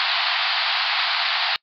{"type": "band-pass noise", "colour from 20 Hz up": "white", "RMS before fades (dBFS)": -22, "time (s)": [0, 1.56], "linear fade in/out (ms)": 0, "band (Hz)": [680, 4700], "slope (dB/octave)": 96, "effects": ["noise-tail reverb RT60 0.1 s tail -26 dB re dry"]}